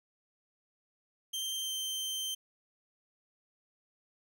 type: tone with pitch glide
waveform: sawtooth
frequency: 3145 to 3120 Hz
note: G7 to G7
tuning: +5 to -9 cents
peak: -31 dBFS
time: 1.33-2.35 s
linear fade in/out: 10 ms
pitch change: -14 cents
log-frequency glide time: 1.61-1.71 s
effects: none